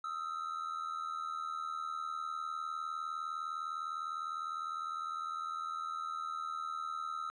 triangle ring-modulated tone, 1300 Hz, E6, 24 cents flat, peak -32 dBFS, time 0.04-7.3 s, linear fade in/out 0 ms, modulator 39.9 Hz, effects resampled to 22050 Hz

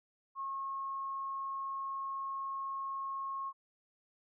sine tone, 1086 Hz, C#6, 36 cents flat, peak -36 dBFS, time 0.35-3.53 s, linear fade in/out 50 ms, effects none

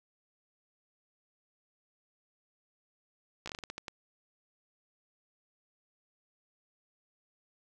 slowing click train, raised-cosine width 0.2 ms, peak -22 dBFS, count 10, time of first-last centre 3.46-3.882 s, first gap 15 ms, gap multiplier 1.27, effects none

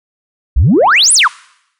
sine exponential two-way sweep, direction up then down, 51 to 10548 to 900 Hz, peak -4 dBFS, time 0.56-1.28 s, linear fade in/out 10 ms, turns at 1.13 s, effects noise-tail reverb RT60 0.8 s tail -25 dB re dry + tanh soft clip ceiling -2 dBFS

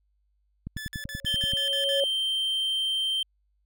click train, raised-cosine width 5 ms, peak -22 dBFS, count 10, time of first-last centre 0.67-1.535 s, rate 10.4 Hz
sawtooth tone bursts, 1734 Hz, A6, 26 cents flat, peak -32 dBFS, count 8, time 0.77-2 s, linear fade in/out 0 ms, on 110 ms, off 50 ms
sine tone with exponential growth, 554.4 Hz, C#5, in tune, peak -22 dBFS, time 0.98-2.04 s, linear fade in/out 2 ms, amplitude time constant 230 ms
triangle tone, 3134 Hz, G7, 1 cent flat, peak -23 dBFS, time 1.26-3.23 s, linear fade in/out 5 ms
effects added 50 Hz sine -67 dBFS peak until 3.65 s

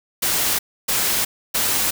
white noise bursts, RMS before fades -20 dBFS, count 3, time 0.22-1.91 s, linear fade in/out 10 ms, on 370 ms, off 290 ms, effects none

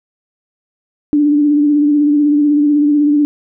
sine tone with vibrato, 293.7 Hz, D4, in tune, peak -8 dBFS, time 1.13-3.25 s, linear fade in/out 0 ms, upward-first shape sine, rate 16 Hz, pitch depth 34 cents each way, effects none

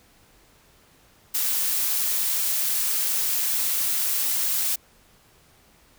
blue noise, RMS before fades -24 dBFS, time 1.34-4.76 s, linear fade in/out 10 ms, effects pink hiss -57 dBFS RMS until 5.98 s

